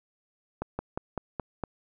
slowing click train, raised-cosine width 1 ms, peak -17 dBFS, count 6, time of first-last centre 0.62-1.637 s, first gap 170 ms, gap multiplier 1.09, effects none

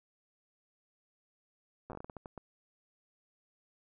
slowing click train, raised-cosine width 1 ms, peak -30 dBFS, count 12, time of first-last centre 1.9-2.377 s, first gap 8 ms, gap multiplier 1.31, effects none

